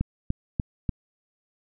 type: click train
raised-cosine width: 5 ms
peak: -12 dBFS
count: 4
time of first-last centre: 0.01-0.892 s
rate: 3.4 Hz
effects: none